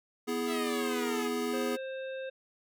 square chord, E major, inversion second, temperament equal with one note detuned, 246.9 / 329.6 / 417.2 Hz, B3 / E4 / G#4, 0 / 0 / +8 cents, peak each -35 / -39 / -34 dBFS, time 0.27-1.77 s, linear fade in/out 20 ms
10% pulse exponential sweep, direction down, 682 to 408.3 Hz, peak -29 dBFS, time 0.46-1.3 s, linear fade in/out 50 ms
harmonic tone, 528 Hz, C5, 16 cents sharp, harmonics 1 / 3 / 5 / 7, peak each -36 / -46 / -50 / -53 dBFS, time 1.53-2.3 s, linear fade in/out 10 ms
effects none

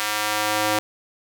square tone with high-pass filter sweep, 106.2 Hz, G#2, 39 cents sharp, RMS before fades -23 dBFS, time 0-0.79 s, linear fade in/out 0 ms, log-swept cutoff 1300 to 480 Hz, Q 0.74, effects none

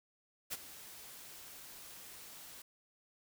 white noise with ADSR envelope, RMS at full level -38 dBFS, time 0.5-2.62 s, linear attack 29 ms, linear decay 32 ms, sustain -14 dB, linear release 4 ms, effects none

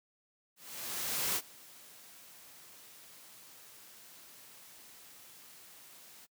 white noise with ADSR envelope, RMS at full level -32 dBFS, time 0.56-6.27 s, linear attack 800 ms, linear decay 52 ms, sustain -23 dB, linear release 30 ms, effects noise-tail reverb RT60 0.1 s tail -26 dB re dry + high-pass 100 Hz 12 dB/octave

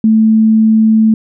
sine tone, 220 Hz, A3, in tune, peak -5 dBFS, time 0.04-1.14 s, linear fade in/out 2 ms, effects none

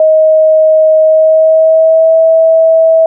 sine tone with pitch glide, 629 to 648.9 Hz, D#5 to E5, +19 to -27 cents, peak -3 dBFS, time 0-3.06 s, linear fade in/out 2 ms, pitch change +54 cents, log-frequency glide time 1.01-2.17 s, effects none

